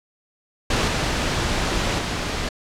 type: noise with level steps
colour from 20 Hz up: pink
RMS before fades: -20 / -22 / -25 dBFS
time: 0.7-2.49 s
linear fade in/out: 5 ms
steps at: 0.87 / 1.98 s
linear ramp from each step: 10 ms
effects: low-pass 6000 Hz 12 dB/octave